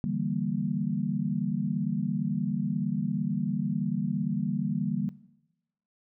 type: chord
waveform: sine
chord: E half-diminished seventh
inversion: third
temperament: equal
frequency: 146.83 / 164.81 / 196 / 233.1 Hz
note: D3 / E3 / G3 / Bb3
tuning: 0 / 0 / 0 / 0 cents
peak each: -33 / -34 / -31 / -32 dBFS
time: 0.04-5.09 s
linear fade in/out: 0 ms
effects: noise-tail reverb RT60 0.9 s tail -18 dB re dry